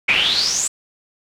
brown noise with band-pass filter sweep, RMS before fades -18 dBFS, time 0.08-0.68 s, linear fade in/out 10 ms, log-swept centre 2300 to 8000 Hz, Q 9.9, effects none

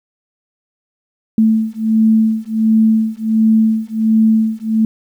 sine beating tone pair, 220 / 221.4 Hz, A3 / A3, 0 / +11 cents, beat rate 1.4 Hz, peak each -13 dBFS, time 1.38-4.85 s, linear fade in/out 2 ms, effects 8-bit

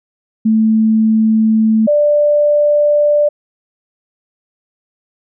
sine tone pair in turn, 220 / 589.9 Hz, A3 / D5, 0 / +8 cents, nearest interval octave + perfect fourth, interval 1708 cents, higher second, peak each -8 dBFS, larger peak neither, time 0.45-1.87 / 1.87-3.29 s, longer neither, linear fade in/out 10 ms, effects none

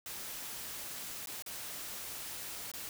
white noise with dropouts, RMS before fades -43 dBFS, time 0.06-2.89 s, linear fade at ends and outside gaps 1 ms, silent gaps 1.259-1.271 / 1.423-1.462 / 2.716-2.737 s, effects none

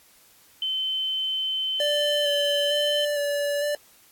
sine tone, 3070 Hz, G7, 37 cents flat, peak -24 dBFS, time 0.62-3.05 s, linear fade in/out 2 ms
square tone with vibrato, 582 Hz, D5, 16 cents flat, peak -24 dBFS, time 1.8-3.75 s, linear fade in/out 2 ms, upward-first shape square, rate 1.1 Hz, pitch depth 16 cents each way
effects white hiss -56 dBFS RMS until 4.11 s + AAC 64 kbps

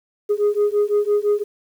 sine beating tone pair, 411.2 / 417.1 Hz, G#4 / G#4, -17 / +7 cents, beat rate 5.9 Hz, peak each -17 dBFS, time 0.29-1.44 s, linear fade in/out 20 ms, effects tanh soft clip ceiling -12 dBFS + 8-bit

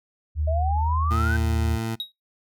sine tone with pitch glide, 76.2 to 78.98 Hz, D#2 to D#2, -36 to +26 cents, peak -21 dBFS, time 0.35-1.79 s, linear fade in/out 50 ms, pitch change +62 cents, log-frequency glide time 0.79-0.9 s
sine exponential sweep, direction up, 622.3 to 1568 Hz, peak -25 dBFS, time 0.47-1.37 s, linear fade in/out 10 ms
20% pulse tone, 112.7 Hz, A2, 42 cents sharp, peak -21 dBFS, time 1.1-1.96 s, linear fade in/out 20 ms
triangle tone with exponential decay, 3800 Hz, A#7, 33 cents sharp, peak -22 dBFS, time 2-2.12 s, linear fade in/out 1 ms, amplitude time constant 26 ms
effects noise-tail reverb RT60 0.2 s tail -23 dB re dry

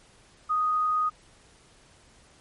sine tone, 1244.5 Hz, D#6, in tune, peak -22 dBFS, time 0.49-1.1 s, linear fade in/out 20 ms, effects pink hiss -57 dBFS RMS until 2.4 s + MP3 48 kbps

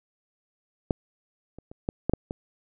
clicks, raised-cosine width 2 ms, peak -9 / -29 / -29 / -13 / -10 / -8 / -18 dBFS, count 7, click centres 0.908 / 1.586 / 1.715 / 1.889 / 2.096 / 2.136 / 2.309 s, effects none

